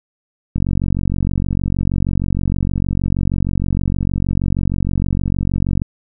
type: click train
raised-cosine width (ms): 5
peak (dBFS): -6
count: 245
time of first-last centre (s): 0.56-5.819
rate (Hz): 46.4
effects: none